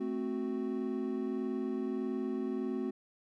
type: chord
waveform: triangle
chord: F# diminished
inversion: first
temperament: equal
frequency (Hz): 220 / 261.6 / 370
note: A3 / C4 / F#4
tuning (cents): 0 / 0 / 0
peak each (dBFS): -36 / -34 / -35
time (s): 0-2.91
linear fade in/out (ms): 10
effects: none